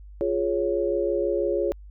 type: chord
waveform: sine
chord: Db major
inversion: first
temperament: equal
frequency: 349.2 / 415.3 / 554.4 Hz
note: F4 / Ab4 / Db5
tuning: 0 / 0 / 0 cents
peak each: -26 dBFS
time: 0.21-1.72 s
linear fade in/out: 0 ms
effects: added 50 Hz sine -41 dBFS peak until 1.9 s